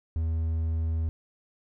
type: tone with hard clipping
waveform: triangle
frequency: 81.2 Hz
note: E2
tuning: 26 cents flat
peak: -26 dBFS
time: 0.16-1.09 s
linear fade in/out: 0 ms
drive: 6 dB
effects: none